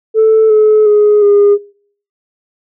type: tone with pitch steps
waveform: sine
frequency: 440 / 429 / 418.2 / 407.7 Hz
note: A4 / A4 / G#4 / G#4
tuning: 0 / -44 / +12 / -32 cents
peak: -3 dBFS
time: 0.14-1.58 s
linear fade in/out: 50 ms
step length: 360 ms
effects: noise-tail reverb RT60 0.6 s tail -26 dB re dry + tanh soft clip ceiling -2 dBFS